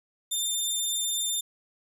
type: tone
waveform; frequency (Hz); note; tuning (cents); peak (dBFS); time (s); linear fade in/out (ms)
15% pulse; 3596; A7; +37; -19; 0.31-1.41; 10
effects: resampled to 32000 Hz